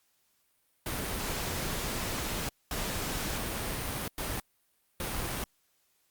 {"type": "noise bursts at uneven times", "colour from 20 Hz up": "pink", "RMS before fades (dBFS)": -34, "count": 4, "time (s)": [[0.86, 2.49], [2.71, 4.08], [4.18, 4.4], [5, 5.44]], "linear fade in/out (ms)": 2, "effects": ["white hiss -72 dBFS RMS until 6.1 s", "Opus 48 kbps"]}